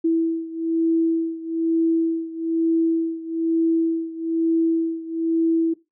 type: beating tone pair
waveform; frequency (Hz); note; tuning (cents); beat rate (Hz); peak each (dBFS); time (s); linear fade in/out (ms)
sine; 328 / 329.1; E4 / E4; -9 / -3; 1.1; -20 / -23; 0.04-5.74; 10
effects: noise-tail reverb RT60 0.2 s tail -17 dB re dry